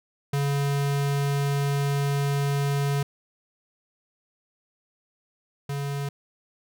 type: tone pair in turn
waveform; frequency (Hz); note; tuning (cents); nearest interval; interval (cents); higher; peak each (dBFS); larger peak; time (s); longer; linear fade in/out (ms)
square; 141.2 / 141.2; C#3 / C#3; +32 / +32; unison; 0; neither; -23 / -28; first; 0.33-3.03 / 5.69-6.09; first; 5
effects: none